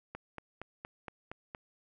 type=click train; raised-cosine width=0.5 ms; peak=-26 dBFS; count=7; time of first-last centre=0.15-1.549 s; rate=4.29 Hz; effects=none